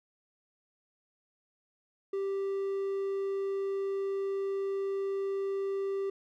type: tone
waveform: triangle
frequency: 392 Hz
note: G4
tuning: in tune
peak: -28 dBFS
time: 2.13-6.1 s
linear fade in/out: 5 ms
effects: none